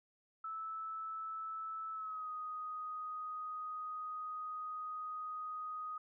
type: tone with pitch glide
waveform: sine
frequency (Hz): 1310 to 1248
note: E6 to D#6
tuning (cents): -11 to +5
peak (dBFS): -40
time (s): 0.44-5.98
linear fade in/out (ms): 5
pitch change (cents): -84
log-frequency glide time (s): 1.92-2.3
effects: none